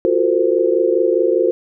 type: tone cluster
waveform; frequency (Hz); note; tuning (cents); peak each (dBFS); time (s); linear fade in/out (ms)
sine; 347.3 / 372.3 / 451 / 515; F4 / F#4 / A4 / C5; -10 / +11 / +43 / -28; -18; 0.05-1.51; 0
effects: none